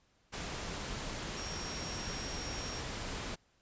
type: tone in noise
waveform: sine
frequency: 5588 Hz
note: F8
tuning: in tune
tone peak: -44 dBFS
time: 1.36-2.81 s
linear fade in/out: 20 ms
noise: pink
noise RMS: -40 dBFS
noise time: 0.32-3.36 s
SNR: -7 dB
effects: pink hiss -71 dBFS RMS until 3.61 s + resampled to 16000 Hz